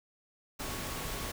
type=tone in noise; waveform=sine; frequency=1108.7 Hz; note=C#6; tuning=in tune; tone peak=-49 dBFS; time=0.59-1.32 s; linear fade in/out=10 ms; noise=pink; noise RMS=-38 dBFS; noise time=0.59-1.32 s; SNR=-14 dB; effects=none